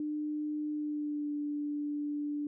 sine tone with pitch glide, 300.6 to 293.4 Hz, D4 to D4, +40 to -2 cents, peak -32 dBFS, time 0-2.47 s, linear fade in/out 2 ms, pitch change -42 cents, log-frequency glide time 0.7-1.33 s, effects none

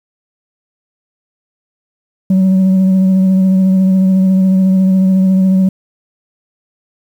sine tone with vibrato, 188.8 Hz, F#3, 35 cents sharp, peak -4 dBFS, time 2.3-5.69 s, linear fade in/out 5 ms, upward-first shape triangle, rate 14 Hz, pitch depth 23 cents each way, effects tanh soft clip ceiling -6 dBFS + 7-bit

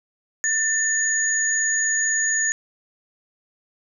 sine tone pair together, 1791 / 6762 Hz, A6 / G#8, +30 / +30 cents, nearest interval octave + major seventh, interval 2300 cents, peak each -22 / -21 dBFS, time 0.44-2.52 s, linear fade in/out 0 ms, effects none

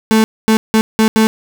35% pulse tone bursts at uneven times, 220 Hz, A3, in tune, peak -6 dBFS, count 5, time 0.11-0.24 / 0.48-0.57 / 0.74-0.81 / 0.99-1.08 / 1.16-1.27 s, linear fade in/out 0 ms, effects none

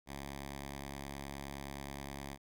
5% pulse tone with notch filter, 69.6 Hz, C#2, 8 cents sharp, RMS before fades -45 dBFS, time 0.06-2.38 s, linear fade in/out 50 ms, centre 470 Hz, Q 1.4, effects none

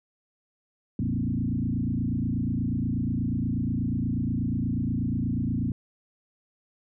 sine tone with frequency modulation, 175.7 Hz, F3, 11 cents sharp, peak -24 dBFS, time 0.99-5.72 s, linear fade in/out 2 ms, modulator 28.3 Hz, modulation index 3.4, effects none

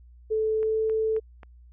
sine tone with pitch glide, 436.7 to 439.7 Hz, A4 to A4, -13 to -1 cents, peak -22 dBFS, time 0.3-1.2 s, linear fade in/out 20 ms, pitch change +12 cents, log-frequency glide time 0.57-0.79 s
click train, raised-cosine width 0.5 ms, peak -30 dBFS, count 4, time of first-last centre 0.63-1.432 s, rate 3.74 Hz
effects added 60 Hz sine -48 dBFS peak until 1.72 s

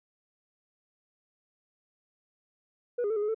sine tone with pitch steps, 485 / 409.9 / 444.2 / 412.1 / 421.8 / 443.4 Hz, B4 / G#4 / A4 / G#4 / G#4 / A4, -31 / -23 / +16 / -13 / +27 / +13 cents, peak -24 dBFS, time 2.98-3.346 s, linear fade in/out 10 ms, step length 61 ms, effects tanh soft clip ceiling -25 dBFS

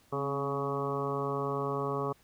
harmonic tone with a mistuned harmonic, 140 Hz, C#3, 18 cents sharp, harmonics 1 / 2 / 3 / 4 / 5 / 6 / 7 / 8 / 9, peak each -37 / -40 / -34 / -40 / -43 / -43 / -44 / -36 / -44 dBFS, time 0.12-2.13 s, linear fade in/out 10 ms, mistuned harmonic 2, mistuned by -61 cents, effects pink hiss -64 dBFS RMS until 2.23 s

